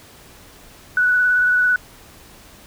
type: tone with vibrato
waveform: sine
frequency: 1480 Hz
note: F#6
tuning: in tune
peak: -13 dBFS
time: 0.97-1.76 s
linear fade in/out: 2 ms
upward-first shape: sine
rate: 18 Hz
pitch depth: 18 cents each way
effects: pink hiss -45 dBFS RMS until 2.66 s